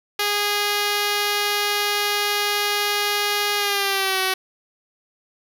5% pulse tone with pitch glide, 411.8 to 377.6 Hz, G#4 to F#4, -15 to +35 cents, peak -8 dBFS, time 0.19-4.34 s, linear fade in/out 5 ms, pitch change -150 cents, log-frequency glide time 3.57-4.2 s, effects none

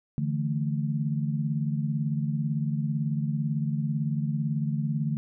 sine chord, D suspended second, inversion none, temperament equal, 146.83 / 164.81 / 220 Hz, D3 / E3 / A3, 0 / 0 / 0 cents, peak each -27 / -32 / -31 dBFS, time 0.18-5.17 s, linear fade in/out 0 ms, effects none

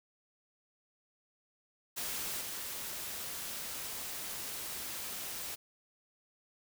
white noise with level steps, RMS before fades -38 / -41 dBFS, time 1.96-5.56 s, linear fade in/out 20 ms, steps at 2.41 s, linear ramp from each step 2 ms, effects none

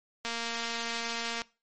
click train, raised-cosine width 0.2 ms, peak -17 dBFS, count 272, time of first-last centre 0.25-1.418 s, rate 232 Hz, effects noise-tail reverb RT60 0.3 s tail -21 dB re dry + MP3 32 kbps

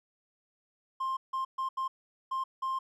triangle tone bursts at uneven times, 1056 Hz, C6, 16 cents sharp, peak -27 dBFS, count 6, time 1-1.17 / 1.33-1.45 / 1.58-1.69 / 1.77-1.88 / 2.31-2.44 / 2.62-2.79 s, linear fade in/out 10 ms, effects tanh soft clip ceiling -24 dBFS

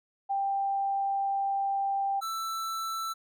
sine / square tone pair in turn, 789 / 1326.9 Hz, G5 / E6, +11 / +11 cents, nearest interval major sixth, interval 900 cents, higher second, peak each -26 / -32 dBFS, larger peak first, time 0.29-2.21 / 2.21-3.14 s, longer first, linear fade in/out 20 ms, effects none

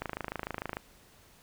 click train, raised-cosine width 0.5 ms, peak -19 dBFS, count 21, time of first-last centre 0.02-0.769 s, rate 26.7 Hz, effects pink hiss -59 dBFS RMS until 1.42 s

